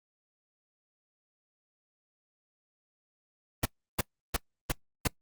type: noise bursts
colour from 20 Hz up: pink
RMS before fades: -26 dBFS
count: 5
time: 3.63-5.075 s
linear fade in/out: 5 ms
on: 25 ms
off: 330 ms
effects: noise-tail reverb RT60 0.1 s tail -24 dB re dry + Opus 32 kbps